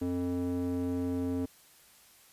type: tone with band-pass filter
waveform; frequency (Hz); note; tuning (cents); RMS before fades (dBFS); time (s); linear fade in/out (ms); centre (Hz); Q
square; 88.8; F2; +29; -32; 0.01-1.46; 10; 320; 3.3
effects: white hiss -59 dBFS RMS until 2.32 s + resampled to 32000 Hz